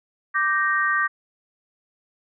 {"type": "chord", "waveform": "sine", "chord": "G minor", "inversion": "second", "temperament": "equal with one note detuned", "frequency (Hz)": [1174.7, 1559.9, 1864.7], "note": ["D6", "G6", "Bb6"], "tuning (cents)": [0, -9, 0], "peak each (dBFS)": -23, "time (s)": [0.34, 1.08], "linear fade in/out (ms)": 20, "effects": []}